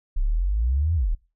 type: exponential two-way sweep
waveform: sine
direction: up then down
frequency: 31.7 to 87.31 to 31.7 Hz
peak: -19 dBFS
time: 0.16-1.15 s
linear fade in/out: 10 ms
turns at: 0.95 s
effects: noise-tail reverb RT60 0.3 s tail -22 dB re dry